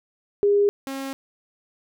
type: tone pair in turn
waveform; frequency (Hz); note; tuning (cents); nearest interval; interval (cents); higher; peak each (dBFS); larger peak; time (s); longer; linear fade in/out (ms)
sine / sawtooth; 406.7 / 270.6; G#4 / C#4; -36 / -42; perfect fifth; 706; first; -15 / -25; first; 0.43-0.69 / 0.87-1.13; neither; 0
effects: none